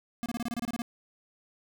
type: tone bursts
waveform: square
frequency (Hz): 236.1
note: A#3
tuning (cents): +22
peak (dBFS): -31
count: 11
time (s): 0.23-0.819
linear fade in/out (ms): 0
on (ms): 29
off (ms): 27
effects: none